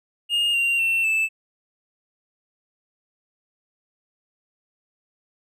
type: tone with pitch steps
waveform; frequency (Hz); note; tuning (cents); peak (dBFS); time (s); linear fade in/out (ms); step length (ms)
triangle; 2838 / 2768 / 2700 / 2634; F7 / F7 / E7 / E7; +27 / -16 / +41 / -2; -17; 0.29-1.29; 50; 250
effects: none